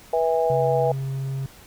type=harmonic tone; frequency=163.1 Hz; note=E3; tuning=18 cents flat; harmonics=3 / 4 / 5; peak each=-21 / -23 / -25 dBFS; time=0.13-0.92 s; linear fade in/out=5 ms
type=tone; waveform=triangle; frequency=134.9 Hz; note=C#3; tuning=47 cents flat; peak=-23 dBFS; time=0.5-1.46 s; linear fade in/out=0 ms
effects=pink hiss -48 dBFS RMS until 1.66 s

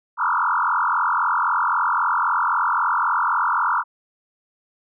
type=tone with frequency modulation; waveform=sine; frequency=1174.7 Hz; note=D6; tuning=in tune; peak=-17 dBFS; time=0.17-3.84 s; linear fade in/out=50 ms; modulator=43.8 Hz; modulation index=6; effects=none

